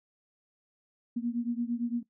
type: beating tone pair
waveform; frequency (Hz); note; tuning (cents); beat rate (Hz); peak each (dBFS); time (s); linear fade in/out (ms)
sine; 234.3 / 243.1; A#3 / B3; +9 / -27; 8.8; -31 / -33; 1.16-2.03; 10
effects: noise-tail reverb RT60 0.1 s tail -18 dB re dry